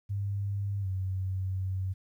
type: tone with pitch glide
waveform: sine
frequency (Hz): 100 to 94.39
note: G2 to F#2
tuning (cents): +35 to +35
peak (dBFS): -29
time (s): 0.09-1.94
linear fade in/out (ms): 20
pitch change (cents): -100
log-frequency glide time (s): 0.81-0.87
effects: 11-bit